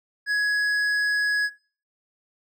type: tone with hard clipping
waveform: triangle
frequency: 1675 Hz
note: G#6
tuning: 14 cents sharp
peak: -22 dBFS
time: 0.26-1.5 s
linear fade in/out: 50 ms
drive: 10 dB
effects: noise-tail reverb RT60 0.4 s tail -19 dB re dry